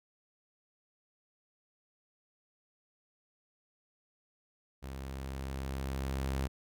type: tone with level ramp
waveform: sawtooth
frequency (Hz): 67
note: C2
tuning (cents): +42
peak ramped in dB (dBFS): -37 to -27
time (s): 4.82-6.48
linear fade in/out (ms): 20
effects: none